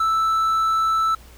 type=tone; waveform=triangle; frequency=1318.5 Hz; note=E6; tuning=in tune; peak=-15 dBFS; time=0-1.15 s; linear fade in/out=5 ms; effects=added 60 Hz sine -45 dBFS peak until 1.37 s + pink hiss -49 dBFS RMS until 1.37 s